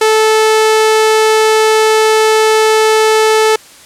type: tone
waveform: sawtooth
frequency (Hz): 436.8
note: A4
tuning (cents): -13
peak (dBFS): -3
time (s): 0.01-3.56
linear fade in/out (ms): 5
effects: white hiss -38 dBFS RMS until 3.85 s + low-pass 10000 Hz 12 dB/octave